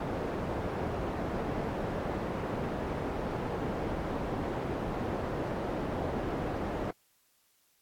white low-pass noise, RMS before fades -34 dBFS, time 0-6.91 s, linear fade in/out 5 ms, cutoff 590 Hz, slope 12 dB/octave, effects white hiss -70 dBFS RMS until 7.81 s + AAC 64 kbps

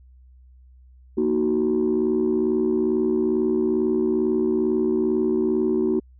sine chord, D# minor, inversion second, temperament just, 233.3 / 311.1 / 373.4 Hz, A#3 / D#4 / F#4, +2 / 0 / +16 cents, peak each -23 / -23 / -20 dBFS, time 1.17-6 s, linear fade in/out 10 ms, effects tanh soft clip ceiling -13 dBFS + added 63 Hz sine -47 dBFS peak until 6.19 s

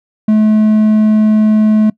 triangle tone, 215.1 Hz, A3, 39 cents flat, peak -4 dBFS, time 0.28-1.9 s, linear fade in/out 5 ms, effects noise-tail reverb RT60 0.1 s tail -22 dB re dry

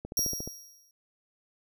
click train, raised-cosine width 2 ms, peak -24 dBFS, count 7, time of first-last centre 0.05-0.476 s, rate 14.1 Hz
sawtooth tone with exponential decay, 5650 Hz, F8, 19 cents sharp, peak -21 dBFS, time 0.17-0.91 s, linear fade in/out 2 ms, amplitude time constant 160 ms
effects none

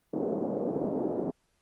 pink band-pass noise, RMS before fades -31 dBFS, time 0.13-1.31 s, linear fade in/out 10 ms, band 210 to 590 Hz, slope 24 dB/octave, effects pink hiss -73 dBFS RMS until 1.61 s + Opus 24 kbps

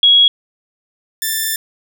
sine / 5% pulse tone pair in turn, 3322 / 1772.5 Hz, G#7 / A6, 0 / +12 cents, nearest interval major seventh, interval 1088 cents, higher first, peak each -6 dBFS, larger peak neither, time 0.03-0.28 / 1.22-1.56 s, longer second, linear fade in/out 2 ms, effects none

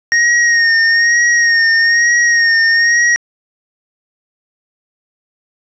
square tone with vibrato, 1861 Hz, A#6, 3 cents flat, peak -9 dBFS, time 0.12-3.16 s, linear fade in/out 0 ms, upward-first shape sine, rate 1.1 Hz, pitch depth 37 cents each way, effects resampled to 16000 Hz + 7-bit

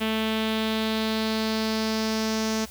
sawtooth tone with low-pass filter sweep, 220 Hz, A3, in tune, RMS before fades -26 dBFS, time 0-2.66 s, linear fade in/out 20 ms, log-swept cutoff 3100 to 6000 Hz, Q 3.2, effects added 66 Hz sine -47 dBFS peak until 2.7 s + white hiss -46 dBFS RMS until 2.7 s

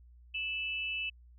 sine tone pair together, 2629 / 2960 Hz, E7 / F#7, -5 / 0 cents, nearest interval major second, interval 205 cents, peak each -34 / -39 dBFS, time 0.34-1.1 s, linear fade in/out 10 ms, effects added 60 Hz sine -54 dBFS peak until 1.38 s

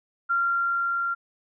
sine tone with level ramp, 1382 Hz, F6, 19 cents flat, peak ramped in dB -20 to -24 dBFS, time 0.29-1.15 s, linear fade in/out 20 ms, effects none

